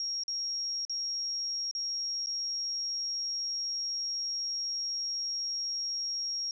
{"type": "tone with dropouts", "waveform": "sine", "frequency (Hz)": 5588, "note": "F8", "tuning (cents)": 0, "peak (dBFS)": -31, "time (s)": [0, 6.51], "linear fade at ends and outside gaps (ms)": 1, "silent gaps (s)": [[0.236, 0.28], [0.851, 0.896], [1.712, 1.75], [2.261, 2.27]], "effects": []}